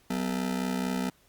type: ring-modulated tone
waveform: 40% pulse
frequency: 220 Hz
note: A3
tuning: in tune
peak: -24 dBFS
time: 0.1-1.1 s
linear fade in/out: 5 ms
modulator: 32.2 Hz
effects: pink hiss -63 dBFS RMS until 1.28 s + Opus 48 kbps